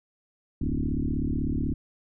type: tone with frequency modulation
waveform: sine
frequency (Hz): 115.8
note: A#2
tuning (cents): -11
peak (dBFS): -24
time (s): 0.61-1.74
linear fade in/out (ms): 5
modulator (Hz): 36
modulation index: 5.3
effects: none